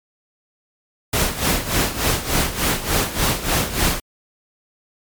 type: noise with tremolo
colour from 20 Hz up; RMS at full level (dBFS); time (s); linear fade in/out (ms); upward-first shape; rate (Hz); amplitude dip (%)
pink; -17; 1.13-4; 5; sine; 3.4; 75
effects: MP3 96 kbps